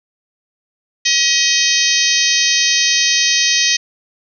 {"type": "harmonic tone with a mistuned harmonic", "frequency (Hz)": 630, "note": "D#5", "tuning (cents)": 21, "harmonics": [3, 4, 5, 6, 7, 8, 9, 10], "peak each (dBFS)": [-20, -20, -20, -20, -20, -20, -20, -20], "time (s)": [1.05, 3.77], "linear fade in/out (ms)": 10, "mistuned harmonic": 3, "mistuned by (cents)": 24, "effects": []}